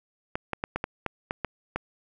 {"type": "clicks", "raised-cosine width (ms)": 0.5, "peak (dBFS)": -13, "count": 9, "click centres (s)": [0.355, 0.533, 0.639, 0.76, 0.841, 1.063, 1.309, 1.447, 1.76], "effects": []}